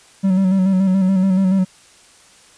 triangle tone with vibrato, 189.6 Hz, F#3, 43 cents sharp, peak -10 dBFS, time 0.23-1.65 s, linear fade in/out 20 ms, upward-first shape square, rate 7 Hz, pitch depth 37 cents each way, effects white hiss -48 dBFS RMS until 2.57 s + resampled to 22050 Hz

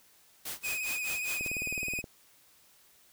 white noise with tremolo, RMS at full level -37 dBFS, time 0.45-1.48 s, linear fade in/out 5 ms, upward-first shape sine, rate 4.9 Hz, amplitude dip 95%
45% pulse tone with vibrato, 2500 Hz, D#7, 8 cents sharp, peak -32 dBFS, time 0.63-2.02 s, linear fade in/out 20 ms, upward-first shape square, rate 17 Hz, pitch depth 27 cents each way
click train, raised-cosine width 2 ms, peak -28 dBFS, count 13, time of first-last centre 1.41-2.042 s, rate 19 Hz
effects white hiss -62 dBFS RMS until 3.12 s

